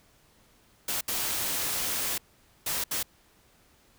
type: noise bursts at uneven times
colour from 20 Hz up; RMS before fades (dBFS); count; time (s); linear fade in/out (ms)
white; -30; 4; 0.88-1.01 / 1.08-2.18 / 2.66-2.84 / 2.91-3.03; 5
effects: pink hiss -62 dBFS RMS until 3.98 s